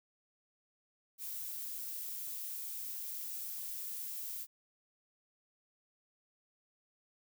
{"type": "noise", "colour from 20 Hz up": "violet", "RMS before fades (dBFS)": -42, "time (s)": [1.18, 4.47], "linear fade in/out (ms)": 50, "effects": []}